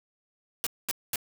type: noise bursts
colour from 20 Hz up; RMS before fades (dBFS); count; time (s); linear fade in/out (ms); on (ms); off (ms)
white; -29; 3; 0.64-1.158; 0; 26; 220
effects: none